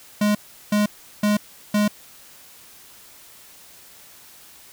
square tone bursts, 208.3 Hz, G#3, 5 cents sharp, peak -17 dBFS, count 4, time 0.21-1.88 s, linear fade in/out 5 ms, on 140 ms, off 370 ms, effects white hiss -47 dBFS RMS until 4.72 s

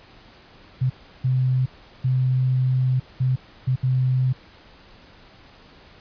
sine tone bursts at uneven times, 128.8 Hz, C3, 27 cents flat, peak -17 dBFS, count 6, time 0.81-0.9 / 1.24-1.66 / 2.04-3 / 3.2-3.36 / 3.67-3.76 / 3.83-4.33 s, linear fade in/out 10 ms, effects pink hiss -49 dBFS RMS until 6 s + resampled to 11025 Hz

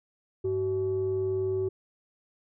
sine tone pair together, 100.15 / 378.1 Hz, G2 / F#4, +38 / +38 cents, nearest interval octave + major seventh, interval 2300 cents, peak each -33 / -25 dBFS, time 0.44-1.69 s, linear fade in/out 10 ms, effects tanh soft clip ceiling -21 dBFS

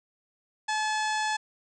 harmonic tone with a mistuned harmonic, 860 Hz, A5, 40 cents flat, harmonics 1 / 2 / 3 / 4 / 5 / 6 / 7 / 8 / 9 / 10, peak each -28 / -31 / -39 / -39 / -41 / -42 / -45 / -43 / -45 / -48 dBFS, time 0.68-1.37 s, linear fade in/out 10 ms, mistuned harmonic 7, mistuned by +26 cents, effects none

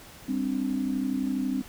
sine chord, G suspended fourth, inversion none, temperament equal with one note detuned, 199.19 / 261.6 / 293.7 Hz, G3 / C4 / D4, +28 / 0 / 0 cents, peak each -32 / -27 / -33 dBFS, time 0.28-1.62 s, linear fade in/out 10 ms, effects pink hiss -48 dBFS RMS until 1.68 s

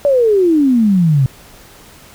sine exponential sweep, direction down, 587 to 128.3 Hz, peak -8 dBFS, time 0.05-1.26 s, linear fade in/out 0 ms, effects pink hiss -41 dBFS RMS until 2.14 s

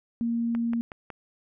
sine tone, 233.1 Hz, A#3, in tune, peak -24 dBFS, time 0.21-0.81 s, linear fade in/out 0 ms
click train, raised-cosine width 0.5 ms, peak -23 dBFS, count 4, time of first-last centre 0.55-1.102 s, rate 5.43 Hz
effects none

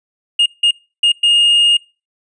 triangle tone bursts at uneven times, 2843 Hz, F7, 30 cents sharp, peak -7 dBFS, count 4, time 0.39-0.46 / 0.63-0.71 / 1.03-1.12 / 1.23-1.77 s, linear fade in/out 5 ms, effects noise-tail reverb RT60 0.3 s tail -23 dB re dry + resampled to 22050 Hz

